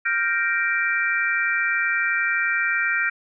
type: chord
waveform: sine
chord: G minor seventh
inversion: third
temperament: equal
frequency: 1396.9 / 1568 / 1864.7 / 2349 Hz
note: F6 / G6 / Bb6 / D7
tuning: 0 / 0 / 0 / 0 cents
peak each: -25 dBFS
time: 0.05-3.1 s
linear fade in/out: 10 ms
effects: none

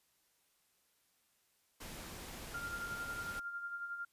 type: noise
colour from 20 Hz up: pink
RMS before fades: -48 dBFS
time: 1.8-3.4 s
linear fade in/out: 10 ms
type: tone with tremolo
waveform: sine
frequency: 1396.9 Hz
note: F6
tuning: in tune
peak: -38 dBFS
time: 2.54-4.05 s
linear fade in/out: 5 ms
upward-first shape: sine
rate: 11 Hz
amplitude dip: 50%
effects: white hiss -75 dBFS RMS until 4.12 s + resampled to 32000 Hz

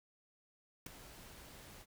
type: noise with ADSR envelope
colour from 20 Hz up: pink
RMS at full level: -40 dBFS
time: 0.86-1.86 s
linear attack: 6 ms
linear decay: 4 ms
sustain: -15 dB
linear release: 47 ms
effects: none

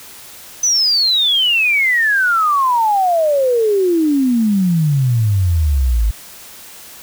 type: exponential sweep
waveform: sine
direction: down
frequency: 6110 to 51.2 Hz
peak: -11 dBFS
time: 0.63-6.11 s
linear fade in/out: 5 ms
effects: white hiss -37 dBFS RMS until 7.02 s

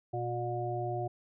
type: harmonic tone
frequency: 120 Hz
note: B2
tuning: 49 cents flat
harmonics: 1 / 3 / 5 / 6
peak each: -36 / -37 / -41 / -36 dBFS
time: 0.13-1.08 s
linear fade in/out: 10 ms
effects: none

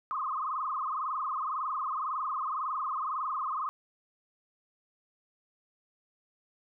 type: tone with frequency modulation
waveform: sine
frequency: 1154 Hz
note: D6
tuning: 31 cents flat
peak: -30 dBFS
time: 0.11-3.69 s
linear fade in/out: 0 ms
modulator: 21.9 Hz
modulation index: 5.5
effects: none

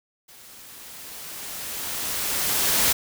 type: noise with level ramp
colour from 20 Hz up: white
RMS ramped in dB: -48 to -19 dBFS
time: 0.28-2.93 s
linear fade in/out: 10 ms
effects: none

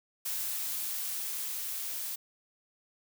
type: noise with level ramp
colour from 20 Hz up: blue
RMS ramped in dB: -34 to -37 dBFS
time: 0.25-2.16 s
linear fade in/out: 10 ms
effects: none

